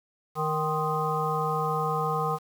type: harmonic tone with a mistuned harmonic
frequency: 155.56 Hz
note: D#3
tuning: in tune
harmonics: 1 / 3 / 5 / 7 / 8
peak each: -31 / -31 / -31 / -31 / -31 dBFS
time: 0.35-2.39 s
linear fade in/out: 50 ms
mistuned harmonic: 7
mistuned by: -64 cents
effects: 8-bit